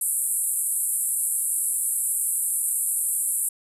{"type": "band-pass noise", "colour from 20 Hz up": "white", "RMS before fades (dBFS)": -25, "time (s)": [0.01, 3.49], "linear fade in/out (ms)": 5, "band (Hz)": [8000, 12000], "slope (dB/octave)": 96, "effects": []}